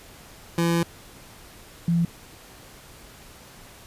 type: tone pair in turn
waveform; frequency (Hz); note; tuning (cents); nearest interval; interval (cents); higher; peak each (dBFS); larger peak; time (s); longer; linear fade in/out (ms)
25% pulse / sine; 168.9 / 169.74; E3 / F3; +42 / -49; unison; 9; second; -16 / -18; first; 0.58-0.83 / 1.88-2.05; first; 2
effects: pink hiss -47 dBFS RMS until 3.86 s + resampled to 32000 Hz